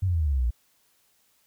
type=tone with pitch steps; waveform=sine; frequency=94.9 / 88.54 / 82.62 / 77.08 / 71.92 / 67.1 / 62.61 / 58.42 Hz; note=F#2 / F2 / E2 / D#2 / D2 / C2 / B1 / A#1; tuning=+44 / +24 / +4 / -16 / -36 / +44 / +24 / +4 cents; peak=-21 dBFS; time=0.02-0.508 s; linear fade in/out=10 ms; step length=61 ms; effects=white hiss -66 dBFS RMS until 1.46 s